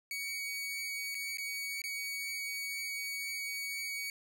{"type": "tone with dropouts", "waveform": "sawtooth", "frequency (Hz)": 2249, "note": "C#7", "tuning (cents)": 24, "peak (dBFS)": -33, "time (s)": [0.11, 4.1], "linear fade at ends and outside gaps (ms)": 1, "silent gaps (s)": [[1.146, 1.151], [1.372, 1.383], [1.818, 1.839]], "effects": []}